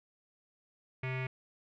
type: tone with low-pass filter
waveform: square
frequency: 129.6 Hz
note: C3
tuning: 16 cents flat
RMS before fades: -36 dBFS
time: 1.03-1.27 s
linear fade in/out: 5 ms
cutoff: 2300 Hz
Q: 7
effects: none